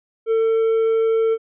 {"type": "tone", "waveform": "triangle", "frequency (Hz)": 448.9, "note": "A4", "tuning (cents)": 35, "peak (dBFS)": -13, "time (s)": [0.26, 1.38], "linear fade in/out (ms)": 50, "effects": ["resampled to 8000 Hz"]}